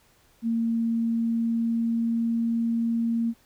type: tone with pitch glide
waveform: sine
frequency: 229.3 to 230.8 Hz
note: A#3 to A#3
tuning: -28 to -17 cents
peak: -22 dBFS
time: 0.42-3.34 s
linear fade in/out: 50 ms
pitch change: +11 cents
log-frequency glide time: 0.72-2.48 s
effects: pink hiss -61 dBFS RMS until 3.45 s